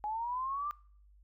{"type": "linear sweep", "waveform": "sine", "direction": "up", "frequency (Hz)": [830.6, 1197], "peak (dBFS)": -33, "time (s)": [0.04, 0.71], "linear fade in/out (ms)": 0, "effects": ["noise-tail reverb RT60 0.5 s tail -22 dB re dry", "added 50 Hz sine -58 dBFS peak until 1.23 s"]}